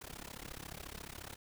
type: noise with amplitude modulation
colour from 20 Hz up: pink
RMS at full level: -44 dBFS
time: 0.01-1.36 s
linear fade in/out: 10 ms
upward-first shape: sine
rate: 34.2 Hz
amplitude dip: 95%
effects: none